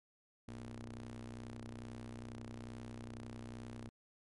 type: ring-modulated tone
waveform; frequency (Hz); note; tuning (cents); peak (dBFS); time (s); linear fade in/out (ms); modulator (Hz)
sawtooth; 62.3; B1; +16; -39; 0.48-3.89; 0; 171
effects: MP3 48 kbps